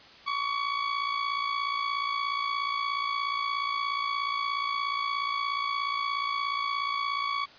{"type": "tone with amplitude modulation", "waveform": "sawtooth", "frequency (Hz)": 1127, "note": "C#6", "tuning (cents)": 28, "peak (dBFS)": -21, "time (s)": [0.26, 7.46], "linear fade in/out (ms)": 20, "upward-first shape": "sine", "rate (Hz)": 56.9, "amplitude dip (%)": 60, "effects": ["white hiss -51 dBFS RMS until 7.58 s", "resampled to 11025 Hz"]}